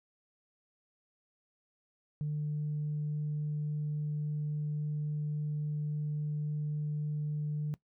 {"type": "tone", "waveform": "sine", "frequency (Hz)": 149.7, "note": "D3", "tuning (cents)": 33, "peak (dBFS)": -30, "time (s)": [2.21, 7.74], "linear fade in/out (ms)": 0, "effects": ["noise-tail reverb RT60 0.1 s tail -20 dB re dry", "tanh soft clip ceiling -28 dBFS"]}